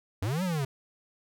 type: linear two-way sweep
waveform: square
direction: up then down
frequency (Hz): 86.6 to 192.9 to 129.3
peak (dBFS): -28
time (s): 0.22-0.65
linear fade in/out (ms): 5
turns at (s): 0.43
effects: none